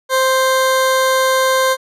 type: tone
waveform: 20% pulse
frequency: 523.3 Hz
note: C5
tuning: in tune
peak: -7 dBFS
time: 0.09-1.77 s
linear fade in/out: 50 ms
effects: resampled to 32000 Hz